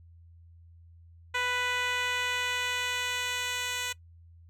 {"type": "tone with band-pass filter sweep", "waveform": "10% pulse", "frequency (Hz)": 495.3, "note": "B4", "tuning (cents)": 5, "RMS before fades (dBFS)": -31, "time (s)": [1.34, 3.93], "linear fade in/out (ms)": 10, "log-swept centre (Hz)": [1900, 5200], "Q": 0.71, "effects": ["noise-tail reverb RT60 0.1 s tail -22 dB re dry", "added 84 Hz sine -51 dBFS peak until 4.49 s"]}